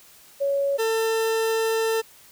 sine / 40% pulse tone pair in turn, 558 / 447.8 Hz, C#5 / A4, +11 / +30 cents, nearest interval major third, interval 381 cents, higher first, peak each -20 dBFS, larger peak neither, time 0.4-0.78 / 0.78-2.02 s, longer second, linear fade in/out 20 ms, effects white hiss -51 dBFS RMS until 2.31 s

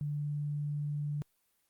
sine tone, 146.83 Hz, D3, in tune, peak -32 dBFS, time 0.01-1.22 s, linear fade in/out 0 ms, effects white hiss -75 dBFS RMS until 1.69 s + Opus 32 kbps

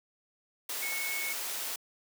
sine tone in noise, 2200 Hz, C#7, 14 cents flat, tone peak -34 dBFS, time 0.82-1.33 s, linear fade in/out 5 ms, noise white, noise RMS -36 dBFS, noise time 0.69-1.76 s, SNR -1 dB, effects high-pass 400 Hz 12 dB/octave

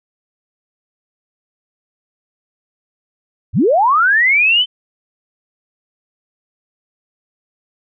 sine linear sweep, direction up, 61.74 to 3099 Hz, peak -9 dBFS, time 3.53-4.66 s, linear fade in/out 50 ms, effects none

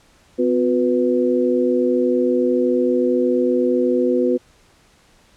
sine tone cluster, 252.9 / 361.2 / 494.5 Hz, B3 / F#4 / B4, +41 / -42 / +2 cents, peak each -19 dBFS, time 0.38-4.38 s, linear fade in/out 20 ms, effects pink hiss -54 dBFS RMS until 5.36 s + low-pass 9000 Hz 12 dB/octave

